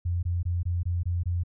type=tone bursts; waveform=sine; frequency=87.31 Hz; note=F2; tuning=in tune; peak=-24 dBFS; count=7; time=0.05-1.436 s; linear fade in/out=10 ms; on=180 ms; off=21 ms; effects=none